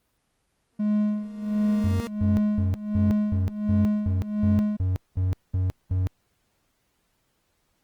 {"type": "tone with exponential growth", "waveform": "30% pulse", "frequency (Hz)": 233.1, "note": "A#3", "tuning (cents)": 0, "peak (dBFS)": -26, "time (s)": [0.73, 2.07], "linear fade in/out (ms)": 0, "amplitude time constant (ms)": 290}
{"type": "tone with tremolo", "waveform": "triangle", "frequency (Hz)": 210, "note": "G#3", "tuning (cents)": 19, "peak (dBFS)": -17, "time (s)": [0.79, 4.77], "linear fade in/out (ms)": 10, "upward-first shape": "sine", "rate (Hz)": 1.4, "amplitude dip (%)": 85}
{"type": "tone bursts", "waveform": "triangle", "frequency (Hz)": 92.5, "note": "F#2", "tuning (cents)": 0, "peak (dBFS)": -19, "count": 12, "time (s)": [1.84, 6.07], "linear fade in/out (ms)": 0, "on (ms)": 160, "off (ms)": 210}
{"effects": ["pink hiss -71 dBFS RMS until 7.83 s", "Opus 24 kbps"]}